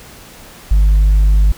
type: tone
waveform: sine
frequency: 50.7 Hz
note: G#1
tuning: 41 cents flat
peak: -4 dBFS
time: 0.71-1.52 s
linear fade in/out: 5 ms
effects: tanh soft clip ceiling -6 dBFS + pink hiss -38 dBFS RMS until 1.57 s